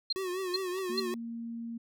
sine tone bursts, 4186 Hz, C8, in tune, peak -27 dBFS, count 3, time 0.1-1.001 s, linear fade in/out 5 ms, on 27 ms, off 410 ms
square tone with vibrato, 370 Hz, F#4, in tune, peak -33 dBFS, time 0.16-1.14 s, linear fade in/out 0 ms, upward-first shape triangle, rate 5.1 Hz, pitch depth 87 cents each way
10% pulse tone with exponential growth, 935 Hz, A#5, 5 cents sharp, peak -36 dBFS, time 0.67-0.79 s, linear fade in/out 1 ms, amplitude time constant 26 ms
sine tone, 231.8 Hz, A#3, 10 cents flat, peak -36 dBFS, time 0.89-1.78 s, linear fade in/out 10 ms
effects none

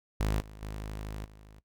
sawtooth tone with level steps, 52.4 Hz, G#1, 16 cents sharp, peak -23 / -42 / -33 / -47 dBFS, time 0.2-1.6 s, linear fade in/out 5 ms, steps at 0.4 / 0.62 / 1.25 s, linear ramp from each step 2 ms, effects noise-tail reverb RT60 0.1 s tail -17 dB re dry

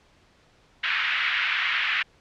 pink band-pass noise, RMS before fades -25 dBFS, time 0.83-2.03 s, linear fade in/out 10 ms, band 1600 to 2900 Hz, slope 24 dB/octave, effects pink hiss -59 dBFS RMS until 2.2 s + low-pass 5000 Hz 12 dB/octave

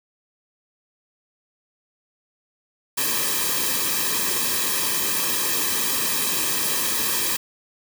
white noise with comb filter, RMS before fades -23 dBFS, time 2.97-7.37 s, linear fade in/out 10 ms, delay 1.4 ms, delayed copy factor -0.95, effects none

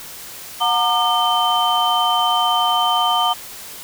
sine tone cluster, 727 / 920 / 1204 / 3089 Hz, F#5 / A#5 / D6 / G7, -31 / -23 / +43 / -26 cents, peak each -20 dBFS, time 0.6-3.34 s, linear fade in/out 20 ms, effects white hiss -35 dBFS RMS until 3.83 s

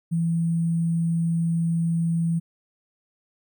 sine tone with sample-and-hold, 166.7 Hz, E3, 20 cents sharp, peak -20 dBFS, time 0.11-2.4 s, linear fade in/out 20 ms, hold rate 8820 Hz, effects none

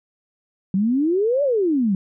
sine exponential two-way sweep, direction up then down, 183.4 to 590 to 183.4 Hz, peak -16 dBFS, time 0.74-1.95 s, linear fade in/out 2 ms, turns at 1.43 s, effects none

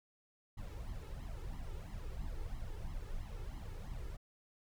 brown noise with flanger, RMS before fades -43 dBFS, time 0.57-4.17 s, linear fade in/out 10 ms, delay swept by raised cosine 0.96 to 2.36 ms, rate 3 Hz, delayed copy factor +0.85, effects none

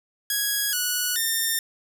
5% pulse tone with pitch steps, 1659 / 1471 / 1813 Hz, G#6 / F#6 / A#6, -2 / -11 / -49 cents, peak -12 dBFS, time 0.3-1.59 s, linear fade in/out 2 ms, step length 430 ms, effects none

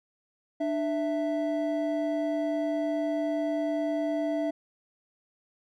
triangle tone pair together, 298.4 / 659.3 Hz, D4 / E5, +28 / 0 cents, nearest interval octave + major second, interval 1372 cents, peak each -27 dBFS, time 0.6-4.51 s, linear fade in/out 10 ms, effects none

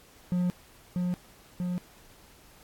triangle tone with echo, 178.7 Hz, F3, 40 cents sharp, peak -22 dBFS, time 0.32-0.5 s, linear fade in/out 0 ms, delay 640 ms, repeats 2, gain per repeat -2 dB, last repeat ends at 1.78 s, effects pink hiss -56 dBFS RMS until 2.63 s + AAC 64 kbps

